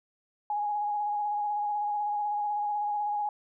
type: tone with vibrato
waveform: sine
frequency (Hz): 830.6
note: G#5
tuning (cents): 0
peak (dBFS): -27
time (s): 0.5-3.29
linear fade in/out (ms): 2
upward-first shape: square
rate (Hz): 16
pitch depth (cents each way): 18
effects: none